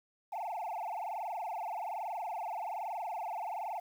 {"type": "tone with frequency modulation", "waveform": "sine", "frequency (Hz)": 792, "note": "G5", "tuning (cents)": 18, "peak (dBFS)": -33, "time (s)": [0.32, 3.8], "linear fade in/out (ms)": 10, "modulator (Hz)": 21.2, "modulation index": 5.2, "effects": ["tanh soft clip ceiling -34 dBFS", "10-bit"]}